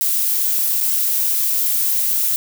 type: noise with dropouts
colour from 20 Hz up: violet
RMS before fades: -18 dBFS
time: 0.01-2.36 s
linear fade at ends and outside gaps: 0 ms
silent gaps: 0.803-0.81 s
effects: none